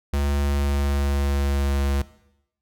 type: tone with pitch glide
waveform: square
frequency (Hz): 71 to 69.54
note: C#2 to C#2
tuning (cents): +42 to +6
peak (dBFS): -21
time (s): 0.13-2.02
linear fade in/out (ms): 5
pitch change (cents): -36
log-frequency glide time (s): 0.39-1.87
effects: noise-tail reverb RT60 0.8 s tail -17 dB re dry